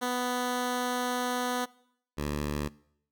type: tone pair in turn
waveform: 10% pulse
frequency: 247.9 / 73.53 Hz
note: B3 / D2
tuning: +7 / +3 cents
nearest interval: octave + major sixth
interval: 2104 cents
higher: first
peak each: -20 / -22 dBFS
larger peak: first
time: 0.01-1.66 / 2.17-2.69 s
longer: first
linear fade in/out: 20 ms
effects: noise-tail reverb RT60 0.7 s tail -22 dB re dry